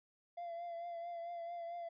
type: tone with vibrato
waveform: triangle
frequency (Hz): 685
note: F5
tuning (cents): -34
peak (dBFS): -39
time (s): 0.37-1.89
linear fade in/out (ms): 10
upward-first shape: triangle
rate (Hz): 4.5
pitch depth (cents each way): 37
effects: tanh soft clip ceiling -36 dBFS + resampled to 11025 Hz